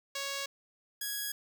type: tone pair in turn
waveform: 5% pulse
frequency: 554.4 / 1661.3 Hz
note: C#5 / G#6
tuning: 0 / 0 cents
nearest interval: octave + perfect fifth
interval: 1900 cents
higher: second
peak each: -23 dBFS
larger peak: neither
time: 0.15-0.46 / 1.01-1.32 s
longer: neither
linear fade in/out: 5 ms
effects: none